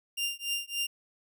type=tone with tremolo; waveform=sawtooth; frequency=2794 Hz; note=F7; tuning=in tune; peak=-24 dBFS; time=0.17-0.87 s; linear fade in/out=10 ms; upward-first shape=triangle; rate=3.5 Hz; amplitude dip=100%; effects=none